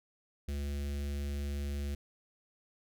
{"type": "tone with notch filter", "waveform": "square", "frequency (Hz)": 71.2, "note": "C#2", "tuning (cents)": 47, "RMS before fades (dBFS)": -36, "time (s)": [0.48, 1.95], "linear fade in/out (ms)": 5, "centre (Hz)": 970, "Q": 0.62, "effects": []}